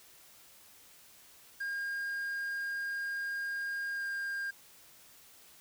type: tone with pitch glide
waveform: triangle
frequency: 1615 to 1603.8 Hz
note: G#6 to G6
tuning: -49 to +39 cents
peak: -32 dBFS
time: 1.6-4.51 s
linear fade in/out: 10 ms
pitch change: -12 cents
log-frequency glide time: 3.95-4.03 s
effects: white hiss -58 dBFS RMS until 5.6 s